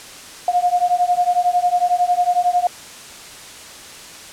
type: beating tone pair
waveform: sine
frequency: 708 / 719 Hz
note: F5 / F#5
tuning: +23 / -50 cents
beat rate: 11 Hz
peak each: -17 dBFS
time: 0.48-2.67 s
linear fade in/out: 2 ms
effects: white hiss -37 dBFS RMS until 4.32 s + low-pass 9000 Hz 12 dB/octave